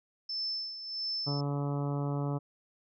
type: tone with tremolo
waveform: sine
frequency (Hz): 5280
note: E8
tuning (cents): +2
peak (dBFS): -31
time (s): 0.29-1.41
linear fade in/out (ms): 5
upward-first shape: sine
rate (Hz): 1.5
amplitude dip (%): 65
type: harmonic tone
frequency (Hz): 142.7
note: D3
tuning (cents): -49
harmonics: 1 / 2 / 3 / 4 / 5 / 6 / 7 / 8 / 9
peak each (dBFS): -31 / -37 / -41 / -43 / -45 / -47 / -48 / -49 / -50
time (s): 1.26-2.39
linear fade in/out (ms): 20
effects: none